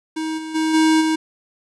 square tone with level steps, 316.6 Hz, D#4, 30 cents sharp, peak -23 / -28 / -18 / -13 / -17 dBFS, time 0.16-1.16 s, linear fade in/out 10 ms, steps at 0.37 / 0.54 / 0.73 / 1 s, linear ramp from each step 20 ms, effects resampled to 22050 Hz + 8-bit

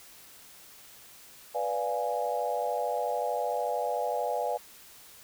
sine chord, B diminished seventh, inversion none, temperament equal, 493.9 / 587.3 / 698.5 / 830.6 Hz, B4 / D5 / F5 / Ab5, 0 / 0 / 0 / 0 cents, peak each -33 dBFS, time 1.54-4.58 s, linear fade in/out 20 ms, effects white hiss -52 dBFS RMS until 5.23 s

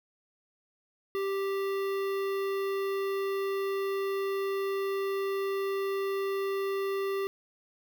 square tone with notch filter, 392 Hz, G4, in tune, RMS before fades -31 dBFS, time 1.15-7.27 s, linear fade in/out 0 ms, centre 7400 Hz, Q 0.53, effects none

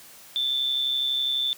sine tone with amplitude modulation, 3530 Hz, A7, 5 cents sharp, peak -20 dBFS, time 0.36-1.53 s, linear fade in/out 0 ms, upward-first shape sine, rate 132 Hz, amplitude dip 55%, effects white hiss -48 dBFS RMS until 1.57 s + high-pass 60 Hz 12 dB/octave

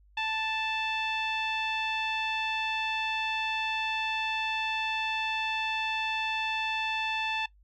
sawtooth tone with low-pass filter, 880 Hz, A5, in tune, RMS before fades -31 dBFS, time 0.17-7.46 s, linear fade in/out 5 ms, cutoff 3100 Hz, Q 8.2, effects noise-tail reverb RT60 0.1 s tail -19 dB re dry + added 50 Hz sine -57 dBFS peak until 7.63 s

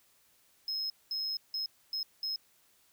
triangle tone bursts at uneven times, 5150 Hz, E8, 41 cents flat, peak -31 dBFS, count 5, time 0.68-0.9 / 1.11-1.37 / 1.54-1.66 / 1.93-2.03 / 2.23-2.36 s, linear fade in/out 2 ms, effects white hiss -67 dBFS RMS until 2.92 s

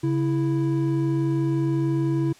triangle tone pair together, 138.59 / 329.6 Hz, C#3 / E4, 0 / 0 cents, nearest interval octave + minor third, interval 1500 cents, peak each -21 dBFS, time 0.03-2.33 s, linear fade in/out 10 ms, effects white hiss -52 dBFS RMS until 2.39 s + low-pass 8000 Hz 12 dB/octave

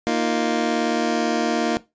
25% pulse chord, Bb suspended fourth, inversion none, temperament just, 233.1 / 310.8 / 349.6 Hz, Bb3 / Eb4 / F4, 0 / -2 / +2 cents, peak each -19 / -21 / -22 dBFS, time 0.07-1.77 s, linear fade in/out 0 ms, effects noise-tail reverb RT60 0.2 s tail -17 dB re dry + resampled to 16000 Hz

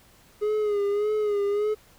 triangle tone with vibrato, 415.3 Hz, G#4, in tune, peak -20 dBFS, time 0.41-1.75 s, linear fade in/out 20 ms, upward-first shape sine, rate 1.7 Hz, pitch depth 53 cents each way, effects pink hiss -56 dBFS RMS until 1.98 s

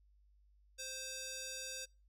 square tone with band-pass filter, 523.3 Hz, C5, in tune, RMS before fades -45 dBFS, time 0.78-1.86 s, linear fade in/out 20 ms, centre 6100 Hz, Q 1.5, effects noise-tail reverb RT60 0.3 s tail -25 dB re dry + added 50 Hz sine -65 dBFS peak until 2.08 s

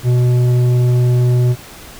sine tone with tanh clipping, 123.47 Hz, B2, in tune, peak -11 dBFS, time 0.03-1.56 s, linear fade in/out 50 ms, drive 9 dB, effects pink hiss -36 dBFS RMS until 1.99 s

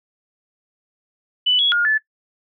sine tone with pitch steps, 2984 / 3349 / 1423 / 1738 Hz, F#7 / G#7 / F6 / A6, +14 / +14 / +32 / -22 cents, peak -14 dBFS, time 1.46-1.98 s, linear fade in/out 10 ms, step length 130 ms, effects noise-tail reverb RT60 0.1 s tail -17 dB re dry

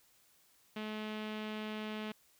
sawtooth tone with low-pass filter, 214.7 Hz, A3, 42 cents flat, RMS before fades -41 dBFS, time 0.76-2.12 s, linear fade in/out 5 ms, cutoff 3100 Hz, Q 2.3, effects white hiss -68 dBFS RMS until 2.39 s

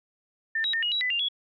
sine tone with pitch steps, 1793 / 3839 / 1821 / 2886 / 3891 / 2000 / 2793 / 3362 Hz, A6 / B7 / A#6 / F#7 / B7 / B6 / F7 / G#7, +32 / -50 / -41 / -44 / -27 / +21 / -1 / +20 cents, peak -24 dBFS, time 0.55-1.286 s, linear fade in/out 5 ms, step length 92 ms, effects none

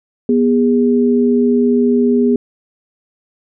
sine tone pair together, 243.4 / 408.9 Hz, B3 / G#4, -25 / -27 cents, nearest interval major sixth, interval 898 cents, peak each -11 / -14 dBFS, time 0.29-2.36 s, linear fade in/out 2 ms, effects none

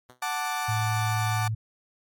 5% pulse tone with exponential decay, 125.3 Hz, B2, 25 cents sharp, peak -33 dBFS, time 0.09-0.23 s, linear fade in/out 5 ms, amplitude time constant 29 ms
30% pulse chord, D major, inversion first, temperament equal, 740 / 880 / 1174.7 Hz, F#5 / A5 / D6, 0 / 0 / 0 cents, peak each -29 / -29 / -29 dBFS, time 0.22-1.48 s, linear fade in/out 5 ms
sine tone, 110 Hz, A2, in tune, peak -25 dBFS, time 0.68-1.55 s, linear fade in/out 10 ms
effects MP3 96 kbps

